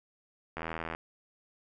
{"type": "click train", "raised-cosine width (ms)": 0.5, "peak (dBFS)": -21, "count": 32, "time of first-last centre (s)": [0.57, 0.949], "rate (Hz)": 81.7, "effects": []}